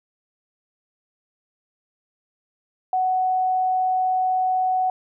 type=tone; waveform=sine; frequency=744 Hz; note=F#5; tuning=9 cents sharp; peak=-18 dBFS; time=2.93-4.9 s; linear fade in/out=2 ms; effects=none